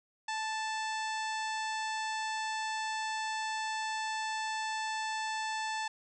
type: harmonic tone with a mistuned harmonic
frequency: 880 Hz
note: A5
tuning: in tune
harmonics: 1 / 2 / 3 / 4 / 5 / 6 / 7 / 8 / 9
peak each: -35 / -39 / -44 / -46 / -47 / -49 / -51 / -53 / -50 dBFS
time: 0.28-5.88 s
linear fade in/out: 5 ms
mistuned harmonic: 1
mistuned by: -15 cents
effects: none